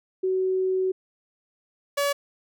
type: tone pair in turn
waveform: sine / sawtooth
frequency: 375.1 / 568.7 Hz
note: F#4 / C#5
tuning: +24 / +44 cents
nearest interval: perfect fifth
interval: 720 cents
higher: second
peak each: -21 / -18 dBFS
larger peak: second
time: 0.23-0.92 / 1.97-2.13 s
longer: first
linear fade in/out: 10 ms
effects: none